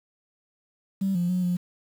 sine tone with pitch steps, 193.7 / 175.2 / 181.8 / 177.7 Hz, G3 / F3 / F#3 / F3, -20 / +6 / -30 / +30 cents, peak -21 dBFS, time 1.01-1.57 s, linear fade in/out 10 ms, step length 140 ms, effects tanh soft clip ceiling -18 dBFS + 8-bit

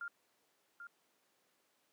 sine tone with echo, 1400 Hz, F6, 4 cents sharp, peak -40 dBFS, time 0.01-0.08 s, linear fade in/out 2 ms, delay 790 ms, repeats 1, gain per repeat -7 dB, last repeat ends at 0.87 s, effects pink hiss -75 dBFS RMS until 1.92 s + high-pass 300 Hz 12 dB/octave

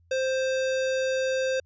sine tone with sample-and-hold, 523.3 Hz, C5, in tune, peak -23 dBFS, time 0.11-1.6 s, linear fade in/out 5 ms, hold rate 2100 Hz, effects added 85 Hz sine -58 dBFS peak until 1.65 s + resampled to 16000 Hz

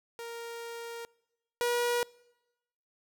sawtooth tone pair in turn, 466.2 / 481.2 Hz, A#4 / B4, 0 / -45 cents, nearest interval minor second, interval 55 cents, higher second, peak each -35 / -23 dBFS, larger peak second, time 0.19-1.05 / 1.61-2.03 s, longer first, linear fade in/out 0 ms, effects noise-tail reverb RT60 1.0 s tail -25 dB re dry

